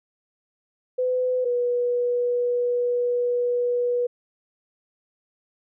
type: tone pair in turn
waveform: sine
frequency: 505 / 486.9 Hz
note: B4 / B4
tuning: +39 / -25 cents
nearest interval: minor second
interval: 64 cents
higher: first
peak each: -20 dBFS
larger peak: neither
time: 0.98-1.45 / 1.45-4.07 s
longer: second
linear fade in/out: 10 ms
effects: none